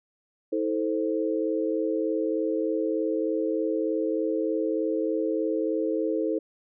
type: chord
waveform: sine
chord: A minor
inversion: second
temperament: equal with one note detuned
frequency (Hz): 321.2 / 440 / 523.3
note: E4 / A4 / C5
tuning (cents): -45 / 0 / 0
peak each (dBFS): -27 / -28 / -30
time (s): 0.52-6.39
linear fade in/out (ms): 10
effects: none